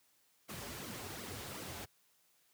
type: noise with flanger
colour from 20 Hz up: pink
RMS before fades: -45 dBFS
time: 0.48-1.86 s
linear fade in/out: 20 ms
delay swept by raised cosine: 1.1 to 6.4 ms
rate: 2.7 Hz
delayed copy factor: -0.65
effects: white hiss -72 dBFS RMS until 2.53 s + high-pass 80 Hz 12 dB/octave